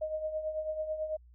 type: tone with tremolo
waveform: sine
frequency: 622.3 Hz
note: D#5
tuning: in tune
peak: -29 dBFS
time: 0.01-1.17 s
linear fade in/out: 10 ms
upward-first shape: triangle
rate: 9.1 Hz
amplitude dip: 70%
effects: added 60 Hz sine -54 dBFS peak until 1.34 s